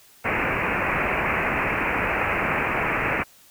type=low-pass noise; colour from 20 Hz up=white; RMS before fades=-24 dBFS; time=0.24-3.24 s; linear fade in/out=20 ms; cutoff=2600 Hz; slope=96 dB/octave; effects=white hiss -53 dBFS RMS until 3.5 s